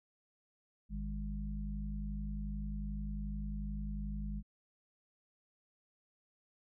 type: harmonic tone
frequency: 51.3 Hz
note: G#1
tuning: 21 cents flat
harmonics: 1 / 3 / 4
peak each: -38 / -46 / -43 dBFS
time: 0.89-4.43 s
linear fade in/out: 50 ms
effects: none